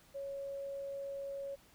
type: tone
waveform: sine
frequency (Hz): 554.4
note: C#5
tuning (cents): 0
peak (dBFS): -39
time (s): 0.14-1.56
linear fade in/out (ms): 20
effects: pink hiss -64 dBFS RMS until 1.74 s